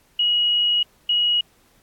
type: tone bursts at uneven times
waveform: sine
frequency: 2902 Hz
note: F#7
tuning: 34 cents flat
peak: -16 dBFS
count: 2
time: 0.19-0.83 / 1.09-1.41 s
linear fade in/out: 5 ms
effects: pink hiss -59 dBFS RMS until 1.82 s + AAC 64 kbps